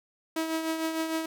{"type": "tone with tremolo", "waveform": "sawtooth", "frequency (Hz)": 322, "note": "E4", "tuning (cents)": -41, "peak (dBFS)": -22, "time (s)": [0.36, 1.26], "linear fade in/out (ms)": 5, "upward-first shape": "triangle", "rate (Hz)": 6.6, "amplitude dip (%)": 55, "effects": []}